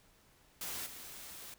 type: noise with level steps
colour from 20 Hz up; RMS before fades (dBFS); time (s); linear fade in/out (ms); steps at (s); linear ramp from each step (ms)
white; -41 / -49; 0.61-1.54; 2; 0.86; 5
effects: pink hiss -66 dBFS RMS until 1.58 s